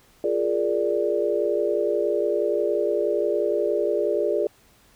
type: chord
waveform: sine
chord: Bb dominant seventh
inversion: second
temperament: equal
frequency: 349.2 / 415.3 / 466.2 / 587.3 Hz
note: F4 / Ab4 / Bb4 / D5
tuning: 0 / 0 / 0 / 0 cents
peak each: -27 / -24 / -28 / -25 dBFS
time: 0.24-4.47 s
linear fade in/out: 2 ms
effects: pink hiss -57 dBFS RMS until 4.95 s